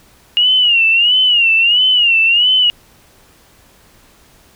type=tone with vibrato; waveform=sine; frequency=2843 Hz; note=F7; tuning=30 cents sharp; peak=-8 dBFS; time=0.37-2.7 s; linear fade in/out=0 ms; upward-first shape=sine; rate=1.5 Hz; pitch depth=120 cents each way; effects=pink hiss -48 dBFS RMS until 4.55 s